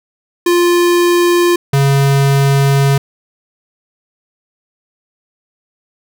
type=tone pair in turn; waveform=square; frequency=349.2 / 138.58 Hz; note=F4 / C#3; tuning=0 / 0 cents; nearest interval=octave + major third; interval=1600 cents; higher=first; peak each=-9 dBFS; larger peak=neither; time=0.46-1.56 / 1.73-2.98 s; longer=second; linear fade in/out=5 ms; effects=none